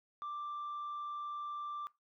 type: tone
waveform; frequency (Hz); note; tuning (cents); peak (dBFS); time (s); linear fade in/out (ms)
sine; 1178; D6; +5; -37; 0.22-1.87; 0
effects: noise-tail reverb RT60 0.2 s tail -20 dB re dry + tanh soft clip ceiling -37 dBFS